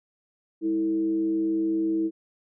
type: tone with frequency modulation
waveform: sine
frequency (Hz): 324.9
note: E4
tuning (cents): -25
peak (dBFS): -22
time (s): 0.61-2.11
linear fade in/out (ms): 50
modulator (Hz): 122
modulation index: 0.35
effects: none